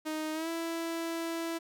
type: tone with pitch glide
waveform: sawtooth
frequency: 311.1 to 331.5 Hz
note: D#4 to E4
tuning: 0 to +10 cents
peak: -29 dBFS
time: 0.05-1.59 s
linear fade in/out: 20 ms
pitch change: +110 cents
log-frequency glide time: 0.33-0.49 s
effects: none